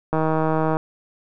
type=click train; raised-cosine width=1 ms; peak=-8 dBFS; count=102; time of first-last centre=0.13-0.769 s; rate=158 Hz; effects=none